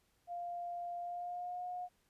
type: tone with pitch glide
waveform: sine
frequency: 698.5 to 719.8 Hz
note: F5 to F#5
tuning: 0 to -48 cents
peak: -39 dBFS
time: 0.27-1.89 s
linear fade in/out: 50 ms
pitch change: +52 cents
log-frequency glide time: 0.99-1.64 s
effects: pink hiss -75 dBFS RMS until 2.09 s + resampled to 32000 Hz